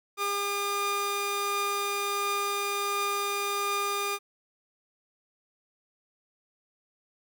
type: tone pair together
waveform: sawtooth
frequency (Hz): 403.7 / 1209.7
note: G#4 / D#6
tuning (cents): -49 / -49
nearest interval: octave + perfect fifth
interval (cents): 1900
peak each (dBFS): -29 / -25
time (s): 0.17-4.19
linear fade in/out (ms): 50
effects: none